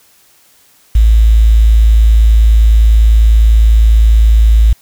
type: tone with quantisation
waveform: sine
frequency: 54.9 Hz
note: A1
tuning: 3 cents flat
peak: -3 dBFS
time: 0.95-4.73 s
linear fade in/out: 5 ms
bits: 5
effects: white hiss -48 dBFS RMS until 4.81 s